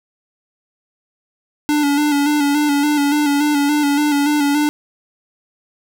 square tone with vibrato, 291.1 Hz, D4, 15 cents flat, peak -14 dBFS, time 1.69-4.69 s, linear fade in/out 0 ms, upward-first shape square, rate 3.5 Hz, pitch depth 36 cents each way, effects none

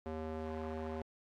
square tone with band-pass filter, 79 Hz, D#2, 27 cents sharp, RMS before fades -41 dBFS, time 0.06-1.02 s, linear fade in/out 0 ms, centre 490 Hz, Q 0.96, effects AAC 48 kbps

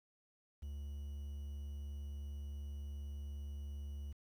triangle tone with quantisation, 71.4 Hz, D2, 48 cents flat, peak -40 dBFS, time 0.62-4.13 s, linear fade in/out 10 ms, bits 11, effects none

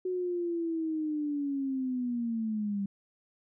sine linear sweep, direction down, 370 to 196 Hz, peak -29 dBFS, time 0.05-2.86 s, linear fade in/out 5 ms, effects none

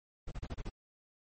brown noise bursts, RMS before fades -38 dBFS, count 6, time 0.27-0.696 s, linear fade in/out 10 ms, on 46 ms, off 30 ms, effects MP3 32 kbps

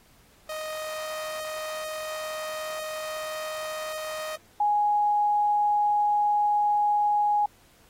sawtooth / sine tone pair in turn, 622.3 / 830.7 Hz, D#5 / G#5, 0 / 0 cents, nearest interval perfect fourth, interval 500 cents, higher second, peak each -28 / -20 dBFS, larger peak second, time 0.49-4.36 / 4.6-7.46 s, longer first, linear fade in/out 5 ms, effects pink hiss -59 dBFS RMS until 7.89 s + AAC 48 kbps

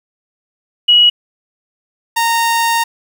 sine / sawtooth tone pair in turn, 2913 / 923.9 Hz, F#7 / A#5, -28 / -16 cents, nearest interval octave + minor sixth, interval 1988 cents, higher first, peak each -5 / -8 dBFS, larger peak first, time 0.88-1.1 / 2.16-2.84 s, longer second, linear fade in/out 10 ms, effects 7-bit

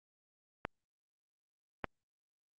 clicks, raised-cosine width 0.5 ms, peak -19 dBFS, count 2, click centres 0.651 / 1.843 s, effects Opus 48 kbps

